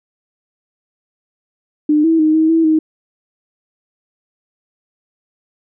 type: tone with pitch steps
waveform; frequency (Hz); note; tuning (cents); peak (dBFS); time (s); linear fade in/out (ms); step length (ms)
sine; 301 / 325.6 / 310.7 / 317.4 / 326.6 / 314.1; D4 / E4 / D#4 / D#4 / E4 / D#4; +43 / -21 / -2 / +35 / -16 / +16; -9; 1.89-2.79; 5; 150
effects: none